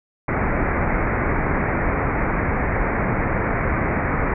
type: low-pass noise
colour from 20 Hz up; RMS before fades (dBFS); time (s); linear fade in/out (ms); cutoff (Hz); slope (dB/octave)
pink; -21; 0.28-4.34; 5; 2300; 96
effects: none